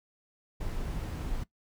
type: noise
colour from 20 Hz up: brown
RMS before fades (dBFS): -34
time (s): 0.6-1.44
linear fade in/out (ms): 10
effects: noise-tail reverb RT60 0.1 s tail -19 dB re dry